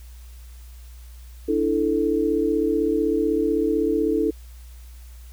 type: chord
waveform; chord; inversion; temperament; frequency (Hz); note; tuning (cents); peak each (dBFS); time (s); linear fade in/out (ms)
sine; D suspended second; none; equal; 293.7 / 329.6 / 440; D4 / E4 / A4; 0 / 0 / 0; -24 / -23 / -22; 1.48-4.31; 10
effects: added 60 Hz sine -39 dBFS peak until 5.32 s + white hiss -54 dBFS RMS until 5.32 s